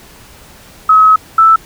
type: tone pair in turn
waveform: sine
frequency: 1280 / 1319 Hz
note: D#6 / E6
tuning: +49 / +1 cents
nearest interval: minor second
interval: 52 cents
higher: second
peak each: -3 dBFS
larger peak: neither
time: 0.89-1.16 / 1.38-1.56 s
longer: first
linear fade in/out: 5 ms
effects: pink hiss -39 dBFS RMS until 1.65 s